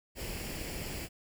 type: noise with comb filter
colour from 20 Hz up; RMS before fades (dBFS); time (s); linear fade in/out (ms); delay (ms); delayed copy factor
pink; -39; 0.15-1.09; 50; 0.4; +0.55
effects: none